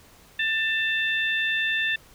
harmonic tone, 890 Hz, A5, 20 cents sharp, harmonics 2 / 3 / 4, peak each -24 / -28 / -30 dBFS, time 0.39-1.96 s, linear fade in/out 5 ms, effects pink hiss -53 dBFS RMS until 2.14 s

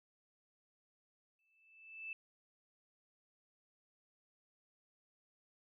sine tone with exponential growth, 2637 Hz, E7, in tune, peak -40 dBFS, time 1.39-2.13 s, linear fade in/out 2 ms, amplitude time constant 160 ms, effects none

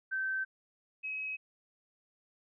sine tone pair in turn, 1547 / 2551 Hz, G6 / D#7, -23 / +43 cents, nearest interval major sixth, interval 866 cents, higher second, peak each -31 / -35 dBFS, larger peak first, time 0.11-0.45 / 1.03-1.37 s, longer neither, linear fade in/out 20 ms, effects none

